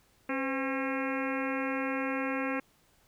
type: harmonic tone with a mistuned harmonic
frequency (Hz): 270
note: C#4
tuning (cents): -45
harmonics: 1 / 2 / 3 / 4 / 5 / 6 / 7 / 8 / 9 / 10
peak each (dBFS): -33 / -36 / -42 / -40 / -42 / -40 / -43 / -41 / -42 / -46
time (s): 0.29-2.6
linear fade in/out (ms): 5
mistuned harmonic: 2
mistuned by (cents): -78
effects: pink hiss -66 dBFS RMS until 3.07 s